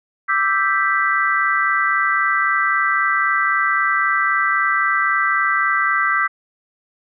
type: chord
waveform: sine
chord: E minor seventh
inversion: third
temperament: equal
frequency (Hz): 1174.7 / 1318.5 / 1568 / 1975.5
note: D6 / E6 / G6 / B6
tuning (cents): 0 / 0 / 0 / 0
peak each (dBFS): -21 / -21 / -20 / -20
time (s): 0.28-6.28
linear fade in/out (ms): 20
effects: none